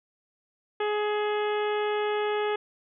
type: harmonic tone with a mistuned harmonic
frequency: 419.4 Hz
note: G#4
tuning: 17 cents sharp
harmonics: 1 / 2 / 3 / 4 / 5 / 6 / 7 / 8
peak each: -26 / -32 / -36 / -38 / -40 / -42 / -43 / -44 dBFS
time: 0.8-2.56 s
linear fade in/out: 5 ms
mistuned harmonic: 6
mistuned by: +24 cents
effects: none